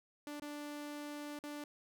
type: tone with dropouts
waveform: sawtooth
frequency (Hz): 293.7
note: D4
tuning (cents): 0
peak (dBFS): -39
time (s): 0.27-1.64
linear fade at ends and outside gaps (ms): 1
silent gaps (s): 0.398-0.421 / 1.389-1.438
effects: none